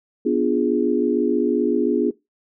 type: chord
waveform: sine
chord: B diminished seventh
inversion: none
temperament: equal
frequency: 246.9 / 293.7 / 349.2 / 415.3 Hz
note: B3 / D4 / F4 / Ab4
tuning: 0 / 0 / 0 / 0 cents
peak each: -22 dBFS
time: 0.25-2.11 s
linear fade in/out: 10 ms
effects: noise-tail reverb RT60 0.2 s tail -20 dB re dry